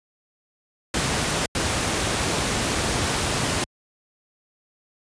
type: noise bursts at uneven times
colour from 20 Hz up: pink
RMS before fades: -23 dBFS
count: 2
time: 0.94-1.46 / 1.55-3.64 s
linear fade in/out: 2 ms
effects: high-pass 60 Hz 12 dB/octave + resampled to 22050 Hz